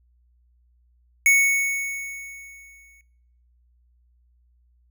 square tone with exponential decay, 2217 Hz, C#7, in tune, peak -13 dBFS, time 1.26-3.01 s, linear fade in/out 1 ms, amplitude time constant 380 ms, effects noise-tail reverb RT60 0.8 s tail -22 dB re dry + added 60 Hz sine -58 dBFS peak until 4.9 s

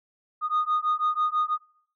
sine beating tone pair, 1231 / 1237.1 Hz, D#6 / D#6, -19 / -10 cents, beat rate 6.1 Hz, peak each -24 dBFS, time 0.41-1.58 s, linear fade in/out 50 ms, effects noise-tail reverb RT60 0.6 s tail -23 dB re dry + tanh soft clip ceiling -18 dBFS

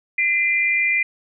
sine tone pair together, 2044 / 2391 Hz, C7 / D7, -41 / +30 cents, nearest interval minor third, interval 271 cents, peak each -19 dBFS, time 0.18-1.03 s, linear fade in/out 5 ms, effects none

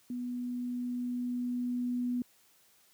sine tone with level ramp, 245.7 Hz, B3, 9 cents flat, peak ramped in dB -34 to -29 dBFS, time 0.1-2.22 s, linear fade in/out 2 ms, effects white hiss -65 dBFS RMS until 2.93 s + high-pass 60 Hz 12 dB/octave

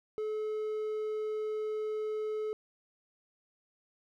triangle tone, 430 Hz, A4, 40 cents flat, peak -30 dBFS, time 0.18-2.53 s, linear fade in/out 0 ms, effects none

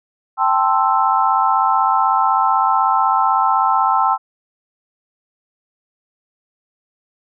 sine chord, A minor seventh, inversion third, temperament equal, 784 / 880 / 1046.5 / 1318.5 Hz, G5 / A5 / C6 / E6, 0 / 0 / 0 / 0 cents, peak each -18 dBFS, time 0.37-4.18 s, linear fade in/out 50 ms, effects none

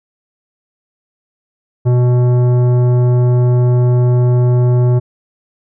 triangle tone with tanh clipping, 123.4 Hz, B2, 1 cent flat, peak -10 dBFS, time 1.85-5 s, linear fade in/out 20 ms, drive 17 dB, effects none

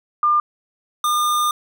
sine / square tone pair in turn, 1200 / 1209 Hz, D6 / D6, +37 / +50 cents, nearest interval unison, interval 13 cents, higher second, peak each -13 / -17 dBFS, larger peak first, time 0.23-0.4 / 1.04-1.51 s, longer second, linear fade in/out 2 ms, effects none

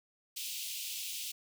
pink high-pass noise, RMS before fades -40 dBFS, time 0.36-1.32 s, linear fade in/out 10 ms, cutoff 2600 Hz, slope 48 dB/octave, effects none

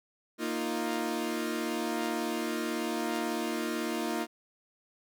sawtooth chord, Bb suspended fourth, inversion none, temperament equal, 233.1 / 311.1 / 349.2 Hz, Bb3 / Eb4 / F4, 0 / 0 / 0 cents, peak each -31 dBFS, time 0.38-4.27 s, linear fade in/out 50 ms, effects none

